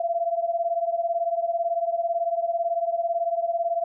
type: beating tone pair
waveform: sine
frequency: 674 / 692 Hz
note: E5 / F5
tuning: +38 / -16 cents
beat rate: 18 Hz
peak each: -24 / -27 dBFS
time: 0-3.84 s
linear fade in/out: 5 ms
effects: none